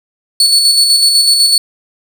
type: tone with tremolo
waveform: 35% pulse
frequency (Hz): 4431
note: C#8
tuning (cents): -2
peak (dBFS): -4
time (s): 0.4-1.58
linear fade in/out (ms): 2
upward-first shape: square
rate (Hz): 8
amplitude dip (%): 35
effects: none